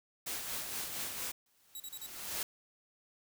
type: noise with tremolo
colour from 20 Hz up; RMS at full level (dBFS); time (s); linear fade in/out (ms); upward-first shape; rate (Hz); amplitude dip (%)
white; -38; 0.26-1.32; 10; sine; 4.3; 40
type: noise with exponential growth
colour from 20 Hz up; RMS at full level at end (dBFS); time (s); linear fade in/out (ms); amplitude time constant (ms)
white; -35; 1.46-2.43; 2; 210
type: tone bursts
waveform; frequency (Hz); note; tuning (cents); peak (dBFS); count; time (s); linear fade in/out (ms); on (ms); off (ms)
5% pulse; 3868; B7; -37; -34; 4; 1.75-2.064; 2; 50; 38
effects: none